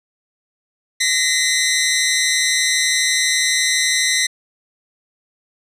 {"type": "tone pair together", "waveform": "15% pulse", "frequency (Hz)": [1873, 2025], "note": ["A#6", "B6"], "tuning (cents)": [8, 43], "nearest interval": "minor second", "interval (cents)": 135, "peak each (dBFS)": [-14, -10], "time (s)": [1, 4.27], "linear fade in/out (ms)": 10, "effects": ["low-pass 12000 Hz 12 dB/octave"]}